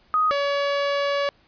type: tone pair in turn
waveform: sine / sawtooth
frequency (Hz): 1250 / 566.4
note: D#6 / C#5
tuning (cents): +8 / +37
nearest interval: octave + major second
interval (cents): 1371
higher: first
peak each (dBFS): -17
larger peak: neither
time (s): 0.14-0.31 / 0.31-1.29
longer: second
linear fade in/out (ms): 0
effects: pink hiss -59 dBFS RMS until 1.47 s + resampled to 11025 Hz